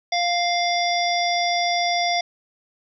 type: harmonic tone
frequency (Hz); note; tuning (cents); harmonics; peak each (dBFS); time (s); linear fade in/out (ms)
698.5; F5; 0; 1 / 3 / 5 / 7 / 8; -21 / -26 / -28 / -29 / -30; 0.12-2.21; 5
effects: none